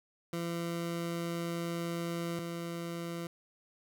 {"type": "tone pair in turn", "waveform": "20% pulse", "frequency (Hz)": [169.6, 169.6], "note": ["E3", "E3"], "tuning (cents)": [50, 50], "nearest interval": "unison", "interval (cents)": 0, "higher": "neither", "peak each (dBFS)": [-29, -32], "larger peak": "first", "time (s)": [[0.33, 2.39], [2.39, 3.27]], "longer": "first", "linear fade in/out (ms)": 2, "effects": []}